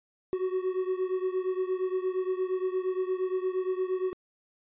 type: beating tone pair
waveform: triangle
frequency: 369.5 / 378.1 Hz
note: F#4 / F#4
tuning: -2 / +38 cents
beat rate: 8.6 Hz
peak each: -27 / -30 dBFS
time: 0.33-4.13 s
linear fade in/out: 0 ms
effects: resampled to 8000 Hz